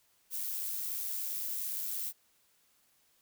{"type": "noise with amplitude modulation", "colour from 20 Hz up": "violet", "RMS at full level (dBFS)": -35, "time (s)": [0.3, 2.13], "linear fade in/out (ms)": 50, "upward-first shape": "sine", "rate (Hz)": 97.4, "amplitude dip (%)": 35, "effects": ["white hiss -70 dBFS RMS until 3.21 s"]}